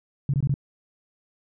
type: tone bursts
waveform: sine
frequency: 138.59 Hz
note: C#3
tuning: in tune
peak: -19 dBFS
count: 4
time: 0.29-0.541 s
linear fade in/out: 2 ms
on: 47 ms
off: 21 ms
effects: none